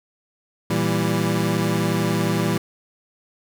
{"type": "chord", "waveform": "25% pulse", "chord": "E diminished", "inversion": "second", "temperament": "equal", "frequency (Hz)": [116.54, 164.81, 196], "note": ["Bb2", "E3", "G3"], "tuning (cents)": [0, 0, 0], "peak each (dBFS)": [-21, -19, -20], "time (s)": [0.7, 2.58], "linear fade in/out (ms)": 5, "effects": []}